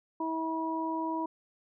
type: harmonic tone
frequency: 322.8 Hz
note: E4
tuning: 36 cents flat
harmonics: 1 / 2 / 3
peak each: -33 / -40 / -33 dBFS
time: 0.2-1.26 s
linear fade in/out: 5 ms
effects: none